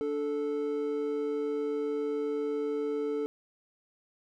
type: tone pair together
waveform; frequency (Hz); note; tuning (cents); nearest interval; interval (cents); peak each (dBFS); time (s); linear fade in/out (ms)
triangle; 291.5 / 438.9; D4 / A4; -13 / -4; perfect fifth; 709; -33 / -28; 0.01-3.26; 0
effects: none